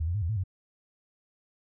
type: tone with pitch steps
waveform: sine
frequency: 79.4 / 86.3 / 105.1 / 83 / 110.1 / 93.7 Hz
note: D#2 / F2 / G#2 / E2 / A2 / F#2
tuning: +36 / -20 / +21 / +12 / +2 / +22 cents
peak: -26 dBFS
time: 0-0.438 s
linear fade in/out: 10 ms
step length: 73 ms
effects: none